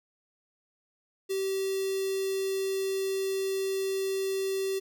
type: tone with notch filter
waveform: square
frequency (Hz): 386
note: G4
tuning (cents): -27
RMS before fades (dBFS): -30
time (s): 1.29-4.8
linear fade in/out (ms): 20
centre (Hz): 1300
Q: 0.6
effects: none